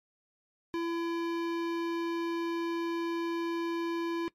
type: tone with hard clipping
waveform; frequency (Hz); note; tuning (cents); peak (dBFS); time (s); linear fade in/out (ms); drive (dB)
sine; 336.6; E4; +36; -32; 0.74-4.28; 0; 18
effects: noise-tail reverb RT60 0.1 s tail -20 dB re dry + MP3 64 kbps